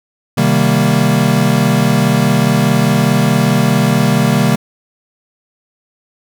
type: chord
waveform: square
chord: C minor seventh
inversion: none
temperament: equal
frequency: 130.81 / 155.56 / 196 / 233.1 Hz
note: C3 / Eb3 / G3 / Bb3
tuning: 0 / 0 / 0 / 0 cents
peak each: -16 dBFS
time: 0.37-4.56 s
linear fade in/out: 10 ms
effects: none